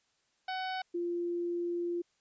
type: harmonic tone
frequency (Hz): 750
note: F#5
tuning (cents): +23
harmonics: 1 / 2 / 3 / 4 / 5 / 6 / 7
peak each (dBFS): -35 / -41 / -45 / -47 / -49 / -51 / -52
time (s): 0.48-0.82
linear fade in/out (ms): 5
type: tone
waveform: sine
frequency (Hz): 346.5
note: F4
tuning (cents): -14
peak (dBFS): -31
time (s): 0.94-2.02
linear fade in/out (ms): 10
effects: white hiss -74 dBFS RMS until 2.2 s + resampled to 16000 Hz